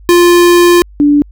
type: tone pair in turn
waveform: square / sine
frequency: 349.2 / 291 Hz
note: F4 / D4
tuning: 0 / -16 cents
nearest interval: minor third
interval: 316 cents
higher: first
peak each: -4 dBFS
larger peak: neither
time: 0.09-0.82 / 1-1.22 s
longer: first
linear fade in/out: 0 ms
effects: added 50 Hz sine -33 dBFS peak until 1.31 s